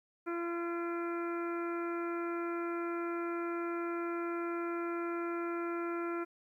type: harmonic tone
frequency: 341.4 Hz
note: F4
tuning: 39 cents flat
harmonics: 1 / 2 / 3 / 4 / 5 / 6 / 7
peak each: -35 / -46 / -47 / -41 / -52 / -53 / -51 dBFS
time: 0.26-6.25 s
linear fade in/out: 20 ms
effects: 12-bit